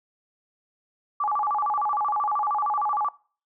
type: tone with vibrato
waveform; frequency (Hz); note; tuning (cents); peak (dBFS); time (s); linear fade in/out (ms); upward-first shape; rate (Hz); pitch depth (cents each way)
sine; 987.8; B5; 0; -22; 1.2-3.09; 5; square; 13; 280
effects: noise-tail reverb RT60 0.4 s tail -21 dB re dry